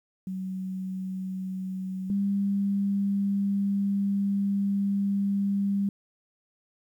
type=tone pair in turn; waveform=sine; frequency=187.9 / 199.07 Hz; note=F#3 / G3; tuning=+27 / +27 cents; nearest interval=minor second; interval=100 cents; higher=second; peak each=-30 / -23 dBFS; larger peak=second; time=0.27-2.1 / 2.1-5.89 s; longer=second; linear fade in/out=2 ms; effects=10-bit